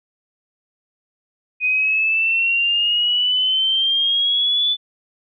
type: exponential sweep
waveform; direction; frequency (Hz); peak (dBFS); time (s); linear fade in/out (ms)
sine; up; 2489 to 3496; -15; 1.6-4.77; 50
effects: none